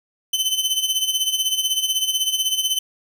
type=tone with tremolo; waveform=sawtooth; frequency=3051 Hz; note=G7; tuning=48 cents flat; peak=-13 dBFS; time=0.33-2.79 s; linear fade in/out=5 ms; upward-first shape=sine; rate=16 Hz; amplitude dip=70%; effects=none